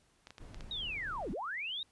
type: clicks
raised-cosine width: 0.2 ms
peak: -31 dBFS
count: 5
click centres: 0.271 / 0.306 / 0.382 / 0.545 / 0.608 s
type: noise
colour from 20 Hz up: brown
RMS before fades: -48 dBFS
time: 0.39-1.35 s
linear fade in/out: 20 ms
type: linear two-way sweep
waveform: sine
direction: down then up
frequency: 3832 to 160 to 3832 Hz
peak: -36 dBFS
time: 0.71-1.83 s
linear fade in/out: 2 ms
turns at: 1.31 s
effects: pink hiss -70 dBFS RMS until 1.91 s + resampled to 24000 Hz